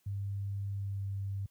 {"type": "tone with pitch glide", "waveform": "sine", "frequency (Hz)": [99.5, 98.47], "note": ["G2", "G2"], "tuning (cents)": [26, 8], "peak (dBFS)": -33, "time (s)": [0.06, 1.46], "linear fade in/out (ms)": 5, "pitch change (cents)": -18, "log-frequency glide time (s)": [0.75, 1.02], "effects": ["white hiss -73 dBFS RMS until 1.5 s", "high-pass 60 Hz 12 dB/octave"]}